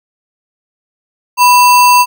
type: tone with sample-and-hold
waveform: sine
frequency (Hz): 987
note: B5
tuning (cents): -1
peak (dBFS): -3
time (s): 1.37-2.06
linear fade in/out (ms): 50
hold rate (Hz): 3675
effects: none